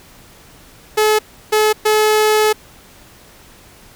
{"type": "tone bursts at uneven times", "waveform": "sawtooth", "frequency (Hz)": 428.9, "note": "A4", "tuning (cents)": -44, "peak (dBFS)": -7, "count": 3, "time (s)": [[0.97, 1.19], [1.52, 1.73], [1.85, 2.53]], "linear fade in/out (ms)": 10, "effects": ["pink hiss -44 dBFS RMS until 3.95 s"]}